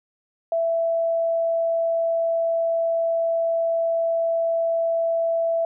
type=tone; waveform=sine; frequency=664 Hz; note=E5; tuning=12 cents sharp; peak=-19 dBFS; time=0.52-5.65 s; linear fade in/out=2 ms; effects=none